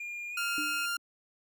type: tone with pitch glide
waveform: triangle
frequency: 2412 to 2552 Hz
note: D7 to D#7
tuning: +46 to +43 cents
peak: -35 dBFS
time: 0-0.86 s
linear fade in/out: 5 ms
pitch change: +97 cents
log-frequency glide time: 0.3-0.4 s
type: tone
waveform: sawtooth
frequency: 1396.9 Hz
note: F6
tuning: in tune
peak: -27 dBFS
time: 0.37-0.97 s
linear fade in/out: 5 ms
type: tone with exponential decay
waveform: sine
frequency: 300 Hz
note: D4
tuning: 37 cents sharp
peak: -34 dBFS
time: 0.58-0.98 s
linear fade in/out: 0 ms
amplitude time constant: 86 ms
effects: none